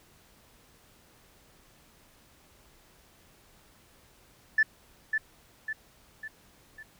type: tone with echo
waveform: sine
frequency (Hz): 1752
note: A6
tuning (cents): -8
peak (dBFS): -18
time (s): 4.58-4.63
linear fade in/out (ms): 5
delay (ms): 550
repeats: 4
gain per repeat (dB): -6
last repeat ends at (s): 6.83
effects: tanh soft clip ceiling -14 dBFS + pink hiss -60 dBFS RMS until 6.99 s